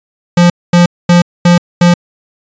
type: tone bursts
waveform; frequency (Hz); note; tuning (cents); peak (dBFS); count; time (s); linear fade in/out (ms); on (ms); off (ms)
square; 174.61; F3; 0; -4; 5; 0.37-1.94; 5; 130; 230
effects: resampled to 16000 Hz